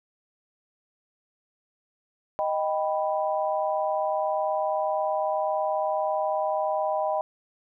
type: chord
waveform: sine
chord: Eb augmented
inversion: none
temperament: equal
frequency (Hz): 622.3 / 784 / 987.8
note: Eb5 / G5 / B5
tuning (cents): 0 / 0 / 0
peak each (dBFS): -26 / -28 / -31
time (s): 2.39-7.21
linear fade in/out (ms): 0
effects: none